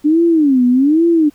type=tone with vibrato; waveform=sine; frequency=288.9 Hz; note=D4; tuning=28 cents flat; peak=-8 dBFS; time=0.04-1.3 s; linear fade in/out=20 ms; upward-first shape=sine; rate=1.2 Hz; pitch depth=280 cents each way; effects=pink hiss -52 dBFS RMS until 1.34 s